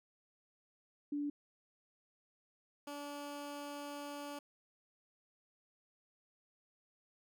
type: tone pair in turn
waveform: sine / 15% pulse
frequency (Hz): 290.3 / 288.5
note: D4 / D4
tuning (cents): -20 / -31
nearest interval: unison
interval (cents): 11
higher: first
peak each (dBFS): -35 / -37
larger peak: first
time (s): 1.12-1.3 / 2.87-4.39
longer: second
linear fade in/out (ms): 5
effects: none